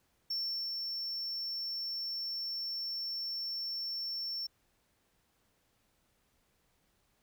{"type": "tone with ADSR envelope", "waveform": "triangle", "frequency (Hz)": 5420, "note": "E8", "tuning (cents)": 47, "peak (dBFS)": -31, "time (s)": [0.3, 4.47], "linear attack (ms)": 7, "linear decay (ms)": 400, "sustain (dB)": -3, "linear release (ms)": 8, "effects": ["pink hiss -74 dBFS RMS until 7.22 s"]}